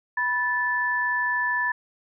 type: tone pair together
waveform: sine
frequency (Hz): 981 / 1747.9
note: B5 / A6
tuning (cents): -12 / -12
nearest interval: minor seventh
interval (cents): 1000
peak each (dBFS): -27 / -23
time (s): 0.17-1.72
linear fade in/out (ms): 5
effects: none